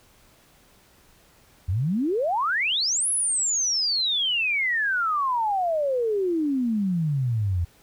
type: exponential two-way sweep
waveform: sine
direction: up then down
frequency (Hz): 82.41 to 11000 to 82.41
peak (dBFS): -21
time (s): 1.68-7.65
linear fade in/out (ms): 10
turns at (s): 3.09
effects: pink hiss -57 dBFS RMS until 7.82 s